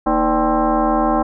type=tone with frequency modulation; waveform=sine; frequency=233.1 Hz; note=A#3; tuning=in tune; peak=-13 dBFS; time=0.06-1.23 s; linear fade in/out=10 ms; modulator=273 Hz; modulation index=3.3; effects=none